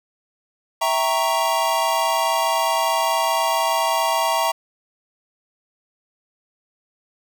square chord, E diminished seventh, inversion none, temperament equal, 659.3 / 784 / 932.3 / 1108.7 Hz, E5 / G5 / Bb5 / Db6, 0 / 0 / 0 / 0 cents, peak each -24 / -27 / -22 / -26 dBFS, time 0.81-4.52 s, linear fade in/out 10 ms, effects none

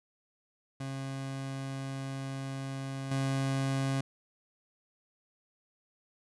30% pulse tone with level steps, 135.2 Hz, C#3, 43 cents flat, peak -33 / -26 dBFS, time 0.8-4.01 s, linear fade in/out 5 ms, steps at 3.11 s, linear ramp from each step 5 ms, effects resampled to 24000 Hz

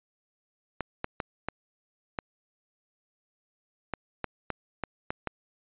clicks, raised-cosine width 0.5 ms, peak -15 dBFS, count 11, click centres 0.807 / 1.044 / 1.202 / 1.486 / 2.188 / 3.937 / 4.243 / 4.503 / 4.837 / 5.105 / 5.273 s, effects resampled to 8000 Hz

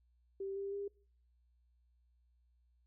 sine tone with pitch steps, 390.2 / 395.9 / 401.6 Hz, G4 / G4 / G4, -8 / +17 / +42 cents, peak -38 dBFS, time 0.4-0.88 s, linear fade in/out 5 ms, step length 160 ms, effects noise-tail reverb RT60 0.5 s tail -25 dB re dry + added 60 Hz sine -69 dBFS peak until 2.86 s

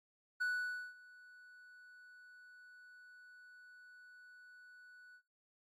triangle tone with ADSR envelope, 1480 Hz, F#6, in tune, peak -31 dBFS, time 0.4-5.22 s, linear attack 16 ms, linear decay 520 ms, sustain -24 dB, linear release 71 ms, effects noise-tail reverb RT60 0.3 s tail -24 dB re dry + AAC 48 kbps

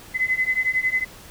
sine beating tone pair, 2024 / 2035 Hz, B6 / C7, +42 / -49 cents, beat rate 11 Hz, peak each -23 / -22 dBFS, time 0.14-1.05 s, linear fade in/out 20 ms, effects pink hiss -44 dBFS RMS until 1.3 s

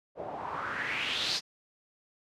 white noise with low-pass filter sweep, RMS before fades -34 dBFS, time 0.15-1.41 s, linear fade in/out 50 ms, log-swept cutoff 560 to 5100 Hz, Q 4.1, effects high-pass 80 Hz 12 dB/octave

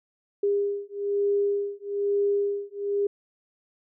sine beating tone pair, 403.7 / 404.8 Hz, G#4 / G#4, -49 / -44 cents, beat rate 1.1 Hz, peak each -26 dBFS, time 0.43-3.07 s, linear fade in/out 5 ms, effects none

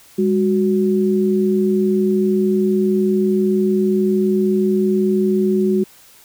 sine tone pair together, 203 / 370 Hz, G#3 / F#4, -39 / 0 cents, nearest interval minor seventh, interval 1039 cents, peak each -16 dBFS, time 0.18-5.84 s, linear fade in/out 10 ms, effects white hiss -47 dBFS RMS until 6.24 s

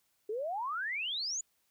sine exponential sweep, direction up, 405.8 to 7080 Hz, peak -33 dBFS, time 0.29-1.41 s, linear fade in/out 5 ms, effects white hiss -75 dBFS RMS until 1.7 s

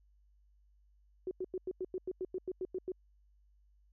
sine tone bursts, 370 Hz, F#4, in tune, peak -34 dBFS, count 13, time 1.27-2.919 s, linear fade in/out 2 ms, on 41 ms, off 93 ms, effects added 50 Hz sine -64 dBFS peak until 3.92 s

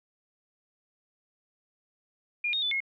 sine tone with pitch steps, 2420 / 3714 / 3494 / 2163 Hz, D#7 / A#7 / A7 / C#7, -49 / -7 / -13 / -43 cents, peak -26 dBFS, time 2.44-2.804 s, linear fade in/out 5 ms, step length 91 ms, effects none

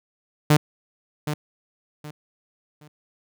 sawtooth tone with echo, 149.8 Hz, D3, 35 cents sharp, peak -9 dBFS, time 0.5-0.57 s, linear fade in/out 5 ms, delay 770 ms, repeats 3, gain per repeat -11 dB, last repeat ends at 2.88 s, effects none

